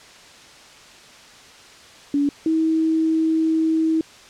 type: tone pair in turn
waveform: sine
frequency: 285.6 / 320.6 Hz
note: D4 / E4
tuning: -48 / -48 cents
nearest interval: major second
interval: 200 cents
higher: second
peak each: -16 dBFS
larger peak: neither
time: 2.14-2.29 / 2.46-4.01 s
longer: second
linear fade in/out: 2 ms
effects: white hiss -45 dBFS RMS until 4.29 s + low-pass 6000 Hz 12 dB/octave